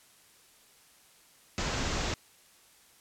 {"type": "low-pass noise", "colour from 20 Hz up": "pink", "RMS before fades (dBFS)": -32, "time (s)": [1.58, 2.14], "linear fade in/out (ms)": 0, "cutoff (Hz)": 7600, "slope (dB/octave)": 96, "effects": ["white hiss -60 dBFS RMS until 3 s", "low-pass 12000 Hz 12 dB/octave"]}